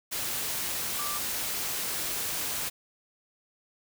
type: tone in noise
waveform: sine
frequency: 1174.7 Hz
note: D6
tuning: in tune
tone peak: -35 dBFS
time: 0.98-1.19 s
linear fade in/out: 20 ms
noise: white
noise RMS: -32 dBFS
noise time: 0.11-2.7 s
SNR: -6 dB
effects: none